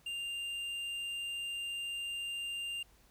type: tone with tanh clipping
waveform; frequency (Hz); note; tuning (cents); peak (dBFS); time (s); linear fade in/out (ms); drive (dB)
sine; 2794; F7; 0; -38; 0.06-2.83; 5; 8
effects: added 50 Hz sine -67 dBFS peak until 3.1 s + pink hiss -66 dBFS RMS until 3.1 s